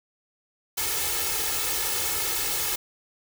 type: noise with comb filter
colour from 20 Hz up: white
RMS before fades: -27 dBFS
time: 0.77-2.76 s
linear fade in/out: 10 ms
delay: 2.3 ms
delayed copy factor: +1
effects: none